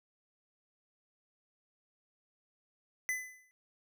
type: tone with exponential decay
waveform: square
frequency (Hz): 2013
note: B6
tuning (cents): +33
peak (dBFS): -30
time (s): 3.09-3.51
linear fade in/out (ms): 0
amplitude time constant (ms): 90
effects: none